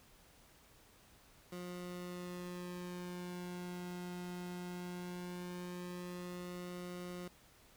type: tone with flanger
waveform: sawtooth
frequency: 178.2 Hz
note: F3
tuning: 35 cents sharp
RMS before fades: -45 dBFS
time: 1.52-7.28 s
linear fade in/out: 5 ms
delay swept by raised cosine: 1.2 to 1.73 ms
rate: 0.18 Hz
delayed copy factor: -0.85
effects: pink hiss -64 dBFS RMS until 7.76 s